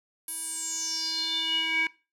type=tone with band-pass filter sweep; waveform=square; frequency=323.8 Hz; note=E4; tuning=31 cents flat; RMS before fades=-30 dBFS; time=0.28-1.87 s; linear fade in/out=2 ms; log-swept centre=11000 to 2100 Hz; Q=7.8; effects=noise-tail reverb RT60 0.3 s tail -20 dB re dry